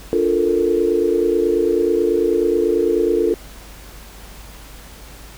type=chord; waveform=sine; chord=Bb major seventh; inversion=first; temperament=just; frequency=291.4 / 349.6 / 437 / 466.2 Hz; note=D4 / F4 / A4 / Bb4; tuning=-13 / +2 / -12 / 0 cents; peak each=-24 / -18 / -18 / -21 dBFS; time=0.13-3.34 s; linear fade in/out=0 ms; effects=added 50 Hz sine -39 dBFS peak until 5.37 s + pink hiss -41 dBFS RMS until 5.37 s